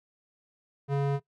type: tone with band-pass filter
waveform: square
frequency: 140.2 Hz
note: C#3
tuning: 20 cents sharp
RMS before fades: -27 dBFS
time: 0.88-1.2 s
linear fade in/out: 50 ms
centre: 350 Hz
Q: 0.58
effects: noise-tail reverb RT60 0.1 s tail -19 dB re dry